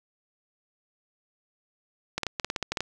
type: clicks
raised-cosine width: 0.2 ms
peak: -11 dBFS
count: 11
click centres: 2.18 / 2.233 / 2.267 / 2.398 / 2.446 / 2.501 / 2.562 / 2.627 / 2.72 / 2.772 / 2.806 s
effects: none